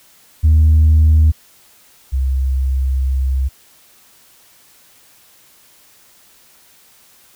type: tone pair in turn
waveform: sine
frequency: 78 / 66.03 Hz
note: D#2 / C2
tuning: +5 / +16 cents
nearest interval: minor third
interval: 289 cents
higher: first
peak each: -5 / -13 dBFS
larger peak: first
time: 0.43-1.32 / 2.12-3.49 s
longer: second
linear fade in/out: 20 ms
effects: tanh soft clip ceiling -5 dBFS + white hiss -49 dBFS RMS until 7.35 s